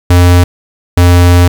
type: tone pair in turn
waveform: square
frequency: 88.5 / 88.15 Hz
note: F2 / F2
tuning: +23 / +17 cents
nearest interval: unison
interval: 6 cents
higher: first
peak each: -3 dBFS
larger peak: neither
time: 0.1-0.44 / 0.97-1.48 s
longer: second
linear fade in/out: 5 ms
effects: 7-bit